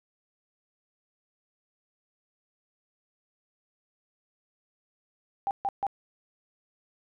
sine tone bursts, 794 Hz, G5, 22 cents sharp, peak -25 dBFS, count 3, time 5.47-5.867 s, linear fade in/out 0 ms, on 39 ms, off 140 ms, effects none

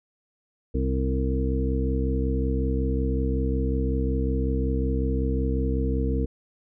harmonic tone with a mistuned harmonic, 65.41 Hz, C2, in tune, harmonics 1 / 2 / 3 / 4 / 5 / 7, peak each -24 / -31 / -33 / -30 / -35 / -31 dBFS, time 0.74-6.26 s, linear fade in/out 10 ms, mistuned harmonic 5, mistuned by +21 cents, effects none

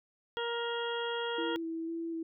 harmonic tone, 469.8 Hz, A#4, 13 cents sharp, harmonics 1 / 2 / 3 / 4 / 6 / 7, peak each -35 / -39 / -40 / -45 / -45 / -41 dBFS, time 0.37-1.56 s, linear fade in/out 0 ms
sine tone with vibrato, 329.6 Hz, E4, in tune, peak -34 dBFS, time 1.38-2.23 s, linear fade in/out 5 ms, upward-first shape square, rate 2 Hz, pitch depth 13 cents each way
effects none

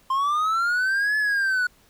triangle linear two-way sweep, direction up then down, 1046.5 to 1726 to 1457 Hz, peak -18 dBFS, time 0.1-1.67 s, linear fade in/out 5 ms, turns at 1.17 s, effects pink hiss -58 dBFS RMS until 1.89 s

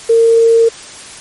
sine tone with quantisation, 457.8 Hz, A#4, 31 cents flat, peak -5 dBFS, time 0.09-0.69 s, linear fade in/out 10 ms, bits 5, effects white hiss -32 dBFS RMS until 1.2 s + MP3 48 kbps

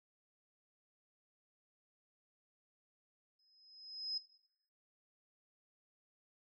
sine tone with exponential growth, 5090 Hz, D#8, 39 cents sharp, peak -34 dBFS, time 3.39-4.18 s, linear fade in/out 5 ms, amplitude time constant 170 ms, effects noise-tail reverb RT60 0.8 s tail -17 dB re dry

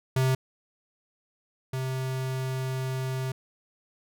square tone pair in turn, 130.81 / 130.81 Hz, C3 / C3, 0 / 0 cents, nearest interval unison, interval 0 cents, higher neither, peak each -22 / -29 dBFS, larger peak first, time 0.16-0.35 / 1.73-3.32 s, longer second, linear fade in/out 5 ms, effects none

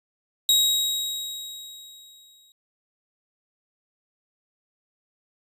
sawtooth tone with exponential decay, 3807 Hz, A#7, 36 cents sharp, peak -12 dBFS, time 0.49-2.52 s, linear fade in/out 1 ms, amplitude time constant 440 ms, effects resampled to 32000 Hz

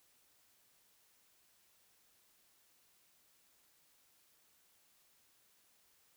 silence, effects white hiss -71 dBFS RMS until 6.16 s

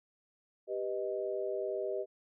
sine chord, G augmented, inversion none, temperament equal, 392 / 493.9 / 622.3 Hz, G4 / B4 / D#5, 0 / 0 / 0 cents, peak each -36 / -39 / -37 dBFS, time 0.67-2.06 s, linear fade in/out 50 ms, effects none

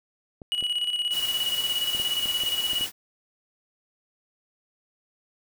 clicks, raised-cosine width 2 ms, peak -27 dBFS, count 8, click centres 0.418 / 0.626 / 1.949 / 1.999 / 2.258 / 2.436 / 2.733 / 2.81 s
triangle tone with tremolo, 2924 Hz, F#7, 21 cents flat, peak -21 dBFS, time 0.52-2.86 s, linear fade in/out 0 ms, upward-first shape square, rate 17 Hz, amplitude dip 55%
white noise, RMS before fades -35 dBFS, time 1.1-2.92 s, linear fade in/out 50 ms
effects none

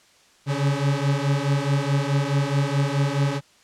40% pulse beating tone pair, 138.2 / 142.9 Hz, C#3 / D3, -5 / -47 cents, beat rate 4.7 Hz, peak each -22 dBFS, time 0.46-3.41 s, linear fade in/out 50 ms, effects white hiss -56 dBFS RMS until 3.63 s + low-pass 7000 Hz 12 dB/octave

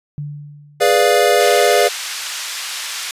sine tone with exponential decay, 146.4 Hz, D3, 5 cents flat, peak -21 dBFS, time 0.18-1.2 s, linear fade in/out 0 ms, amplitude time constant 220 ms
square chord, G# diminished seventh, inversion none, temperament equal, 415.3 / 493.9 / 587.3 / 698.5 Hz, G#4 / B4 / D5 / F5, 0 / 0 / 0 / 0 cents, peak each -17 dBFS, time 0.8-1.89 s, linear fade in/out 20 ms
white band-pass noise, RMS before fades -26 dBFS, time 1.4-3.11 s, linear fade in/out 2 ms, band 1300 to 6400 Hz, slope 12 dB/octave
effects resampled to 32000 Hz

